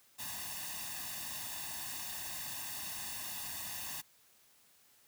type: noise with comb filter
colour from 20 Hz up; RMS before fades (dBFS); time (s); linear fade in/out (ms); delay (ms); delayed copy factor
white; -42; 0.18-4.02; 20; 1.1; +0.8
effects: white hiss -66 dBFS RMS until 5.07 s + high-pass 60 Hz 12 dB/octave